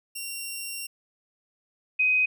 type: tone pair in turn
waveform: 10% pulse / sine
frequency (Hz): 2754 / 2512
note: F7 / D#7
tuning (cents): -25 / +16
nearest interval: major second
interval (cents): 159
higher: first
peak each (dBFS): -24 / -19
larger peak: second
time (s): 0.15-0.87 / 1.99-2.26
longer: first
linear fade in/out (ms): 10
effects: none